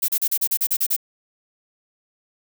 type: noise bursts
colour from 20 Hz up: violet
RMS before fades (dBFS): -20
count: 10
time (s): 0.02-0.965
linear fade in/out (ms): 10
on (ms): 63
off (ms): 35
effects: none